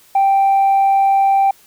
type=tone; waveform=sine; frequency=784 Hz; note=G5; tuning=in tune; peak=-8 dBFS; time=0.15-1.51 s; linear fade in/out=5 ms; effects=tanh soft clip ceiling -8 dBFS + white hiss -49 dBFS RMS until 1.66 s

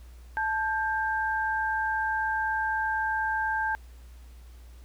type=tone pair together; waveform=sine; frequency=876 / 1585.8 Hz; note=A5 / G6; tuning=-8 / +20 cents; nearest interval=minor seventh; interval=1028 cents; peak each=-28 dBFS; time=0.37-3.75 s; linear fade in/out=0 ms; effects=added 60 Hz sine -45 dBFS peak until 4.84 s + pink hiss -60 dBFS RMS until 4.84 s

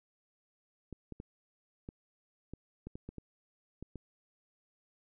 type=clicks; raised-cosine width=3 ms; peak=-30 dBFS; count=11; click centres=0.927 / 1.123 / 1.201 / 1.889 / 2.536 / 2.87 / 2.955 / 3.09 / 3.183 / 3.826 / 3.957 s; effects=none

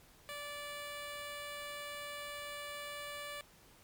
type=tone; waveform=10% pulse; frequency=582 Hz; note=D5; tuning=16 cents flat; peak=-34 dBFS; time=0.29-3.41 s; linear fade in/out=0 ms; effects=pink hiss -62 dBFS RMS until 3.83 s + MP3 96 kbps

